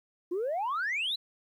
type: exponential sweep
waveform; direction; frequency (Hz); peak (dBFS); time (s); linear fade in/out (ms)
sine; up; 334.4 to 4100; -27; 0.31-1.16; 10
effects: tanh soft clip ceiling -26 dBFS + 11-bit